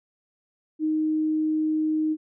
sine tone, 311.1 Hz, D#4, in tune, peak -21 dBFS, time 0.79-2.17 s, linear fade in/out 50 ms, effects none

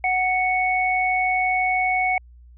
sine tone pair together, 741 / 2217 Hz, F#5 / C#7, +2 / 0 cents, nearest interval octave + perfect fifth, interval 1898 cents, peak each -21 dBFS, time 0.04-2.18 s, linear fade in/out 2 ms, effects added 60 Hz sine -44 dBFS peak until 2.57 s

